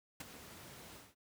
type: noise with ADSR envelope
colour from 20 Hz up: pink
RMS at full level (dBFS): -41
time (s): 0.2-1.15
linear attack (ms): 6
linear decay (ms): 17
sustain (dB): -12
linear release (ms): 190
effects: high-pass 80 Hz 12 dB/octave